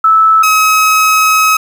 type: tone pair in turn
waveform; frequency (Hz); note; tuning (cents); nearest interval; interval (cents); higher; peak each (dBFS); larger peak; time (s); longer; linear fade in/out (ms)
sine / 30% pulse; 1309 / 1276.9; E6 / D#6; -13 / +44; unison; 43; first; -4; neither; 0.04-0.43 / 0.43-1.57; second; 5
effects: 7-bit